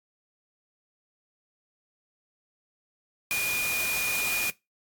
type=tone in noise; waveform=sine; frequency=2443 Hz; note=D#7; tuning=32 cents flat; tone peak=-26 dBFS; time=3.31-4.5 s; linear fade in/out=0 ms; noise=white; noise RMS=-31 dBFS; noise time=3.31-4.5 s; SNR=+2 dB; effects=noise-tail reverb RT60 0.2 s tail -20 dB re dry + AAC 64 kbps